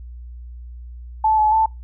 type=tone with pitch steps; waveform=sine; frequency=872 / 857 / 882 Hz; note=A5 / A5 / A5; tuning=-16 / -46 / +4 cents; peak=-13 dBFS; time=1.24-1.66 s; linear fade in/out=5 ms; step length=140 ms; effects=noise-tail reverb RT60 0.2 s tail -23 dB re dry + added 60 Hz sine -33 dBFS peak until 1.83 s